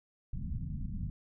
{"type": "low-pass noise", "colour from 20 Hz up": "pink", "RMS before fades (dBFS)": -37, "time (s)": [0.33, 1.1], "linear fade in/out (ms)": 2, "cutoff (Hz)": 220, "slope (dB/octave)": 48, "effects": []}